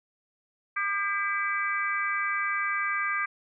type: harmonic tone with a mistuned harmonic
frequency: 400 Hz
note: G4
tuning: 35 cents sharp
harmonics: 3 / 4 / 5 / 6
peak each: -30 / -31 / -32 / -33 dBFS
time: 0.76-3.26 s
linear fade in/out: 10 ms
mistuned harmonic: 6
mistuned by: -66 cents
effects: none

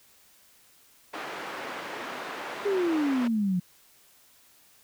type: band-pass noise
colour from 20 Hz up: white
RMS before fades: -37 dBFS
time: 1.13-3.28 s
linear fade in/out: 10 ms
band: 290 to 1600 Hz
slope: 12 dB/octave
type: exponential sweep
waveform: sine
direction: down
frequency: 415.3 to 174.61 Hz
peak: -23 dBFS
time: 2.65-3.6 s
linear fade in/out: 10 ms
effects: white hiss -59 dBFS RMS until 4.83 s

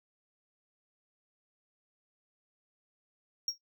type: tone with exponential decay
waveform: triangle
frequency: 5588 Hz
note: F8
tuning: in tune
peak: -25 dBFS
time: 3.48-3.58 s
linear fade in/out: 2 ms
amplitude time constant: 20 ms
effects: noise-tail reverb RT60 0.1 s tail -19 dB re dry

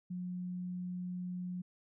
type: tone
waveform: sine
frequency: 180.1 Hz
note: F#3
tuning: 46 cents flat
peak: -37 dBFS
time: 0.1-1.62 s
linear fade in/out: 10 ms
effects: none

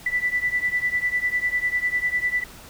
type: beating tone pair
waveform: sine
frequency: 1975.5 / 1985.5 Hz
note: B6 / B6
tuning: 0 / +9 cents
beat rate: 10 Hz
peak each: -23 / -25 dBFS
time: 0.06-2.44 s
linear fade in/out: 5 ms
effects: added 50 Hz sine -53 dBFS peak until 2.69 s + pink hiss -44 dBFS RMS until 2.69 s

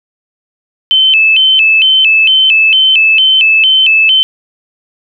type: tone with vibrato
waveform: sine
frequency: 2838 Hz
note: F7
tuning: 27 cents sharp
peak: -4 dBFS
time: 0.91-4.23 s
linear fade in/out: 0 ms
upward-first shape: square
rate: 2.2 Hz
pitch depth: 140 cents each way
effects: none

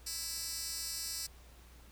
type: tone with high-pass filter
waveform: 10% pulse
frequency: 329.6 Hz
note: E4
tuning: in tune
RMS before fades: -40 dBFS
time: 0.06-1.27 s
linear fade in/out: 10 ms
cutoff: 5900 Hz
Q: 1.6
effects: added 60 Hz sine -55 dBFS peak until 1.91 s + pink hiss -61 dBFS RMS until 1.91 s

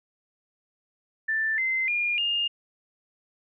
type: tone with pitch steps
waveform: sine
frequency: 1770 / 2069 / 2418 / 2826 Hz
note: A6 / C7 / D7 / F7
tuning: +10 / -20 / +50 / +20 cents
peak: -23 dBFS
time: 1.28-2.48 s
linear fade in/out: 10 ms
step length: 300 ms
effects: none

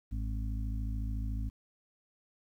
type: harmonic tone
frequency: 53.8 Hz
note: A1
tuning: 38 cents flat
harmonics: 1 / 2 / 4 / 5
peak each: -33 / -39 / -45 / -47 dBFS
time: 0.11-1.5 s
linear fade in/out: 20 ms
effects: 11-bit

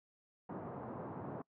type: band-pass noise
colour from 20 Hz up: pink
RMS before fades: -45 dBFS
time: 0.49-1.42 s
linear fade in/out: 5 ms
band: 120 to 1100 Hz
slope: 24 dB/octave
effects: noise-tail reverb RT60 0.1 s tail -24 dB re dry

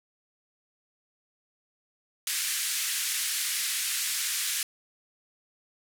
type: band-pass noise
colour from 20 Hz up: white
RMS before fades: -30 dBFS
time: 2.27-4.63 s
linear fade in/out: 2 ms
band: 1600 to 12000 Hz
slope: 24 dB/octave
effects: none

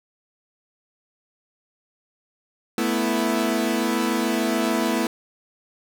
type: chord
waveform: sawtooth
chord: A suspended second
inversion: none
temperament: equal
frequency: 220 / 246.9 / 329.6 Hz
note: A3 / B3 / E4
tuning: 0 / 0 / 0 cents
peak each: -21 dBFS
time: 2.78-5.07 s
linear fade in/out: 2 ms
effects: none

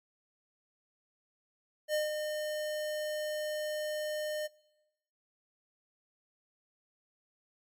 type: tone with ADSR envelope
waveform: square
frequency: 608 Hz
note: D#5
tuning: 40 cents flat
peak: -28 dBFS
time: 1.88-4.48 s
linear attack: 60 ms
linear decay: 160 ms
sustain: -6 dB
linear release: 23 ms
effects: noise-tail reverb RT60 1.0 s tail -23 dB re dry + MP3 64 kbps

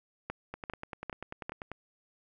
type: two click trains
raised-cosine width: 0.5 ms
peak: -24 / -20 dBFS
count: 13 / 4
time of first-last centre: 0.54-1.716 / 0.3-1.495 s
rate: 10.2 / 2.51 Hz
effects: none

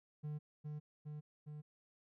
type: tone with echo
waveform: triangle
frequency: 150 Hz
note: D3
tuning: 37 cents sharp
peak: -38 dBFS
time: 0.23-0.39 s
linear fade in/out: 20 ms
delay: 410 ms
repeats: 3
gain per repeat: -2 dB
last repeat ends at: 1.62 s
effects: none

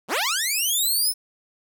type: linear sweep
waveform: 10% pulse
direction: up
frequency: 138.59 to 5360 Hz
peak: -13 dBFS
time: 0.08-1.14 s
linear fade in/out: 50 ms
effects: none

